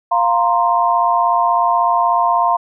sine chord, F suspended fourth, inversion none, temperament just, 698.5 / 931.3 / 1047.7 Hz, F5 / Bb5 / C6, 0 / -2 / +2 cents, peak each -16 dBFS, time 0.11-2.57 s, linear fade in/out 10 ms, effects none

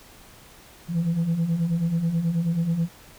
sine beating tone pair, 160.6 / 169.9 Hz, E3 / F3, -45 / -47 cents, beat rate 9.3 Hz, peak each -26 / -20 dBFS, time 0.88-2.89 s, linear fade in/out 50 ms, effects tanh soft clip ceiling -18 dBFS + pink hiss -49 dBFS RMS until 3.18 s

